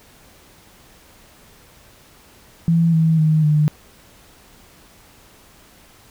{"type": "tone with pitch steps", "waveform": "sine", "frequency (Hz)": [166.7, 161.3, 156.08, 151.02], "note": ["E3", "E3", "D#3", "D3"], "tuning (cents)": [20, -37, 6, 49], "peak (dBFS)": -12, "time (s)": [2.68, 3.68], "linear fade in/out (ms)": 0, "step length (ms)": 250, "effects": ["pink hiss -49 dBFS RMS until 6.1 s"]}